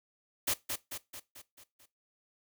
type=noise with echo; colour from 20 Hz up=white; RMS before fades=-30 dBFS; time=0.47-0.54 s; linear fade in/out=10 ms; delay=220 ms; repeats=6; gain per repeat=-5 dB; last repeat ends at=1.86 s; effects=noise-tail reverb RT60 0.2 s tail -18 dB re dry